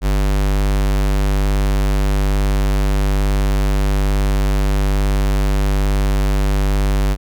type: tone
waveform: square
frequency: 49.43 Hz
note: G1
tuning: 15 cents sharp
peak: -14 dBFS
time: 0.01-7.17 s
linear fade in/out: 50 ms
effects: none